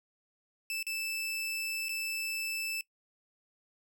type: tone with dropouts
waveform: sawtooth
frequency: 2637 Hz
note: E7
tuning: in tune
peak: -30 dBFS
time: 0.7-2.81 s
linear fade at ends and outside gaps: 1 ms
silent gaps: 0.828-0.867 / 1.885-1.892 s
effects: noise-tail reverb RT60 0.1 s tail -21 dB re dry